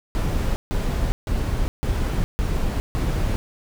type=noise bursts; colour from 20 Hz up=brown; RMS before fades=-22 dBFS; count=6; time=0.15-3.36 s; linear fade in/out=0 ms; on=410 ms; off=150 ms; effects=none